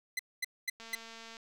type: tone bursts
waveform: sawtooth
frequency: 2030 Hz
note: B6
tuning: 47 cents sharp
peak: -28 dBFS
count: 4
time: 0.17-0.952 s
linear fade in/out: 5 ms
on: 23 ms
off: 230 ms
type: click train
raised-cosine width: 0.2 ms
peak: -32 dBFS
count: 130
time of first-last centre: 0.8-1.368 s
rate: 227 Hz
effects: none